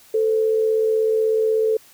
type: tone pair together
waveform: sine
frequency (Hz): 440 / 516.3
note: A4 / C5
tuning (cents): 0 / -23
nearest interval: minor third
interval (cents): 277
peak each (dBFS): -16 / -27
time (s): 0.14-1.77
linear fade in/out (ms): 5
effects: white hiss -50 dBFS RMS until 1.93 s